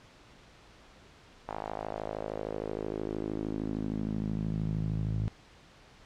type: tone with band-pass filter sweep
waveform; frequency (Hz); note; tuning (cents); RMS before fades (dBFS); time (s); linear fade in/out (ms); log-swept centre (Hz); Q
sawtooth; 53.1; G#1; +39; -34; 1.48-5.28; 0; 840 to 120; 2.6
effects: pink hiss -56 dBFS RMS until 6.05 s + low-pass 5000 Hz 12 dB/octave